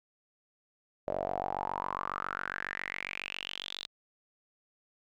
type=tone with band-pass filter sweep; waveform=sawtooth; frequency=47.28 Hz; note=F#1; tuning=38 cents sharp; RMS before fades=-37 dBFS; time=1.07-3.87 s; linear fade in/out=10 ms; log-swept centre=590 to 3900 Hz; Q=6.8; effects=none